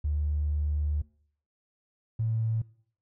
triangle tone pair in turn, 74.3 / 112.13 Hz, D2 / A2, +21 / +33 cents, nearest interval perfect fifth, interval 712 cents, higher second, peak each -21 dBFS, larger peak neither, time 0.04-1.02 / 2.19-2.62 s, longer first, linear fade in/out 10 ms, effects noise-tail reverb RT60 0.6 s tail -26 dB re dry + tanh soft clip ceiling -23 dBFS

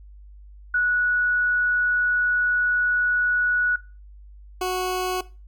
sine / 20% pulse tone pair in turn, 1468 / 368.1 Hz, F#6 / F#4, -14 / -9 cents, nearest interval 2 octaves, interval 2395 cents, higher first, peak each -18 dBFS, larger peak neither, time 0.74-3.76 / 4.61-5.21 s, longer first, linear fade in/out 5 ms, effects noise-tail reverb RT60 0.3 s tail -18 dB re dry + added 50 Hz sine -42 dBFS peak until 5.47 s

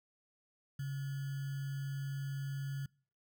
sine tone with sample-and-hold, 137.9 Hz, C#3, 9 cents flat, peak -36 dBFS, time 0.79-2.86 s, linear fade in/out 5 ms, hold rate 1575 Hz, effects noise-tail reverb RT60 0.5 s tail -26 dB re dry

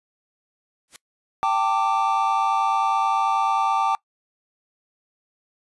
white noise with exponential growth, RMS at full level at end -36 dBFS, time 0.88-0.96 s, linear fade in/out 0 ms, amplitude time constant 17 ms
triangle chord, G suspended second, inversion none, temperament equal with one note detuned, 784 / 893.3 / 1174.7 Hz, G5 / A5 / D6, 0 / +26 / 0 cents, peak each -21 dBFS, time 1.43-3.95 s, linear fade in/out 0 ms
effects noise-tail reverb RT60 0.1 s tail -22 dB re dry + resampled to 24000 Hz

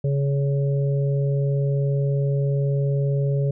harmonic tone, 139.6 Hz, C#3, 13 cents sharp, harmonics 1 / 3 / 4, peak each -19 / -29 / -31 dBFS, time 0.04-3.51 s, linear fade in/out 5 ms, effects none

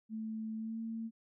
sine tone with pitch glide, 220 to 225.7 Hz, A3 to A3, 0 to +44 cents, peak -37 dBFS, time 0.09-1.11 s, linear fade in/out 50 ms, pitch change +44 cents, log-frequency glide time 0.56-0.79 s, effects none

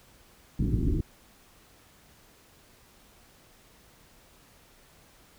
pink low-pass noise, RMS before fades -26 dBFS, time 0.59-1.01 s, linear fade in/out 5 ms, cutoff 350 Hz, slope 48 dB/octave, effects pink hiss -58 dBFS RMS until 5.38 s

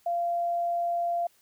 sine tone, 690 Hz, F5, 21 cents flat, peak -25 dBFS, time 0.06-1.27 s, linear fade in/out 5 ms, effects white hiss -64 dBFS RMS until 1.41 s

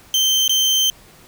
30% pulse tone with dropouts, 3116 Hz, G7, 11 cents flat, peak -11 dBFS, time 0.14-0.9 s, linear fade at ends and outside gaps 1 ms, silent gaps 0.479-0.494 s, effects pink hiss -47 dBFS RMS until 1.27 s

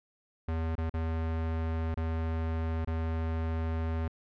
square tone with dropouts, 81.2 Hz, E2, 26 cents flat, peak -30 dBFS, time 0.48-4.08 s, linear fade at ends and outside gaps 5 ms, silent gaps 0.754-0.78 / 0.897-0.939 / 1.944-1.971 / 2.848-2.873 s, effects low-pass 2000 Hz 12 dB/octave

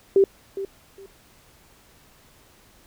sine tone with echo, 391.2 Hz, G4, 4 cents flat, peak -12 dBFS, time 0.16-0.24 s, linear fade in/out 2 ms, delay 410 ms, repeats 2, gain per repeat -14 dB, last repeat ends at 1.06 s, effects pink hiss -55 dBFS RMS until 2.86 s

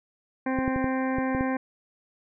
harmonic tone, 261.6 Hz, C4, in tune, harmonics 1 / 2 / 3 / 4 / 6 / 7 / 8 / 9, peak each -26 / -32 / -34 / -36 / -38 / -39 / -43 / -46 dBFS, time 0.46-1.57 s, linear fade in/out 5 ms
clicks, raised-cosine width 3 ms, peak -17 dBFS, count 7, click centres 0.588 / 0.679 / 0.761 / 0.843 / 1.185 / 1.349 / 1.409 s
effects none

